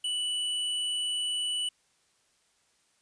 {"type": "tone", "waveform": "square", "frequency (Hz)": 2964, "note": "F#7", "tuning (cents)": 2, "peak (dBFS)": -29, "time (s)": [0.04, 1.69], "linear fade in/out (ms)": 5, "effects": ["white hiss -69 dBFS RMS until 3.01 s", "resampled to 22050 Hz"]}